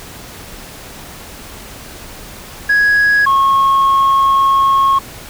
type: tone pair in turn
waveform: sine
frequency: 1665 / 1089.7 Hz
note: G#6 / C#6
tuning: +4 / -30 cents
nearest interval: perfect fifth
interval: 734 cents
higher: first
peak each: -6 dBFS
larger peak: neither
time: 2.69-3.26 / 3.26-4.99 s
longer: second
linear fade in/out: 10 ms
effects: tanh soft clip ceiling -7 dBFS + pink hiss -33 dBFS RMS until 5.29 s